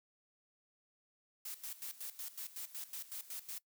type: noise with tremolo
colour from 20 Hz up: blue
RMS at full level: -44 dBFS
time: 1.45-3.59 s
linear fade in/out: 5 ms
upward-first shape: square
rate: 5.4 Hz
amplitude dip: 80%
effects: noise-tail reverb RT60 0.1 s tail -21 dB re dry